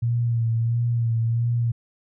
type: tone with vibrato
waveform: sine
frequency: 116.54 Hz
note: A#2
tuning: in tune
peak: -19 dBFS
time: 0.02-1.72 s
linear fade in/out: 10 ms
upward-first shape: sine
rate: 1.5 Hz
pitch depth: 37 cents each way
effects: none